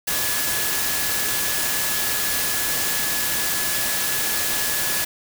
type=tone in noise; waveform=sine; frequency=1700 Hz; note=G#6; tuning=40 cents sharp; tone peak=-31 dBFS; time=0.07-5.05 s; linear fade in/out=10 ms; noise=white; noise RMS=-23 dBFS; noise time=0.07-5.05 s; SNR=-11 dB; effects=none